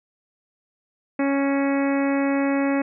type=harmonic tone with a mistuned harmonic; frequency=277.2 Hz; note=C#4; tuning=in tune; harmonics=1 / 2 / 3 / 4 / 5 / 6 / 7 / 8 / 9; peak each=-20 / -26 / -32 / -35 / -37 / -36 / -35 / -36 / -39 dBFS; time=1.19-2.82 s; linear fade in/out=5 ms; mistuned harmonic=9; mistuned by=+34 cents; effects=none